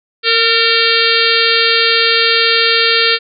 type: harmonic tone with a mistuned harmonic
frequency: 459.1 Hz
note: A#4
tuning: 26 cents flat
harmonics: 1 / 3 / 4 / 5 / 6 / 7 / 8 / 9 / 10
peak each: -18 / -18 / -18 / -18 / -18 / -18 / -18 / -18 / -18 dBFS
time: 0.23-3.19 s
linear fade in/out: 50 ms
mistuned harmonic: 4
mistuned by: -28 cents
effects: none